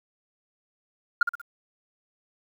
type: tone with echo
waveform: sine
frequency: 1409 Hz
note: F6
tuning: 15 cents sharp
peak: -13 dBFS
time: 1.21-1.23 s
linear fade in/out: 5 ms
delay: 62 ms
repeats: 3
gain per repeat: -8 dB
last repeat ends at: 1.416 s
effects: tanh soft clip ceiling -14 dBFS + 9-bit